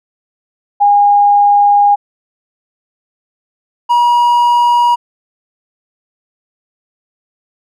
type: tone pair in turn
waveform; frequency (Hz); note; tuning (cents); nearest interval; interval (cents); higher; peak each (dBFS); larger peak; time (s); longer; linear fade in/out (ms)
sine / triangle; 816 / 959.2; G#5 / A#5; -31 / +49; minor third; 280; second; -5; neither; 0.8-1.96 / 3.89-4.96; first; 20
effects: none